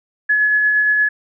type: tone with tremolo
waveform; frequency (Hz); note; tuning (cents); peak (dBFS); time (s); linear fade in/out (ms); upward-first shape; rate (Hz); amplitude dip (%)
sine; 1700; G#6; +40; -11; 0.29-1.09; 10; sine; 8.6; 25
effects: none